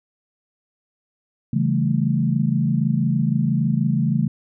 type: chord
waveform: sine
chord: A dominant seventh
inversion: first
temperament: equal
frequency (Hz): 138.59 / 164.81 / 196 / 220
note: C#3 / E3 / G3 / A3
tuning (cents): 0 / 0 / 0 / 0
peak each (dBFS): -21 / -22 / -26 / -22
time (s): 1.53-4.28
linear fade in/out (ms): 5
effects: none